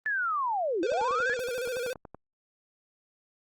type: linear two-way sweep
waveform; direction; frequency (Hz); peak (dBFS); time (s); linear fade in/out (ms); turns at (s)
sine; down then up; 1760 to 311.1 to 1760; -26; 0.06-1.34; 0; 0.82
type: tone with vibrato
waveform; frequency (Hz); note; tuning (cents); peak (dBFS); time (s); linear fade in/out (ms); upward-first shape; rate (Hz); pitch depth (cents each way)
square; 493.9; B4; 0; -31; 0.83-1.93; 0; square; 14; 70
type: click train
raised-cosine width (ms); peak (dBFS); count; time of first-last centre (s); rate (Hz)
1; -28; 14; 0.92-2.146; 10.6
effects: Opus 24 kbps